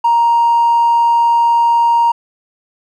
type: tone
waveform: triangle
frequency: 936 Hz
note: A#5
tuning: 7 cents sharp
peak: -5 dBFS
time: 0.04-2.12 s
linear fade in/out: 10 ms
effects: tanh soft clip ceiling -5 dBFS